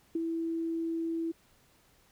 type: tone with ADSR envelope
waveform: sine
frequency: 329.6 Hz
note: E4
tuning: in tune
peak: -26 dBFS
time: 0.15-1.32 s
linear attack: 5 ms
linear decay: 21 ms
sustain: -4 dB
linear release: 12 ms
effects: pink hiss -65 dBFS RMS until 2.11 s